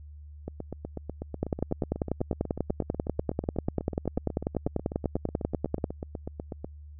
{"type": "two click trains", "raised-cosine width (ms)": 2, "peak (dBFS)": [-13, -21], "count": [46, 51], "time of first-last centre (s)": [[1.43, 5.842], [0.48, 6.645]], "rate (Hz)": [10.2, 8.11], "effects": ["added 74 Hz sine -43 dBFS peak until 6.99 s"]}